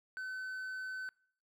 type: tone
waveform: triangle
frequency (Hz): 1519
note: F#6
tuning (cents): +45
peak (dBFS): -37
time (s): 0.17-1.09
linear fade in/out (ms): 0
effects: noise-tail reverb RT60 0.6 s tail -26 dB re dry